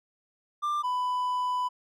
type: tone pair in turn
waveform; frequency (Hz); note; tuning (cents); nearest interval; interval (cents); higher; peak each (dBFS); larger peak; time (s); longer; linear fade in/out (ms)
triangle; 1188 / 996.4; D6 / B5; +20 / +15; minor third; 305; first; -24; neither; 0.62-0.83 / 0.83-1.69; second; 20
effects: none